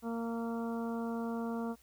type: harmonic tone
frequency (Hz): 230.8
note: A#3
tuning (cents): -17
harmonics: 1 / 2 / 3 / 4 / 5 / 6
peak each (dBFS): -35 / -41 / -45 / -47 / -49 / -51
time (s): 0.02-1.76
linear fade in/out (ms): 50
effects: added 60 Hz sine -66 dBFS peak until 1.82 s + white hiss -66 dBFS RMS until 1.82 s